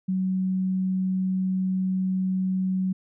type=tone; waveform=sine; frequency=187.3 Hz; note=F#3; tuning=21 cents sharp; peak=-22 dBFS; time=0.08-2.93 s; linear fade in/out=10 ms; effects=none